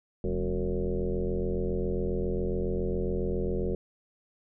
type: tone with frequency modulation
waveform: sine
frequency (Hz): 195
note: G3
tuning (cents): -9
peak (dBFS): -26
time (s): 0.24-3.75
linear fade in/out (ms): 2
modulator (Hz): 87.3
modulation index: 3.5
effects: none